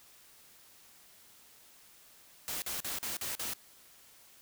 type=noise bursts; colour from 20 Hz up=white; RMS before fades=-37 dBFS; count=6; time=2.48-3.535 s; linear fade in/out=0 ms; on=140 ms; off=43 ms; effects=white hiss -59 dBFS RMS until 4.41 s